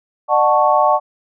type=chord; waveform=sine; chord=D major seventh; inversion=none; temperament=equal with one note detuned; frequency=602.1 / 740 / 880 / 1108.7 Hz; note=D5 / F#5 / A5 / C#6; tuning=+43 / 0 / 0 / 0 cents; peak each=-16 dBFS; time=0.28-1 s; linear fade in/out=50 ms; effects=none